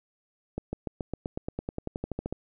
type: accelerating click train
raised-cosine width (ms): 2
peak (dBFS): -18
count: 18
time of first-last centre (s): 0.58-2.326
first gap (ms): 150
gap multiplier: 0.95
effects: none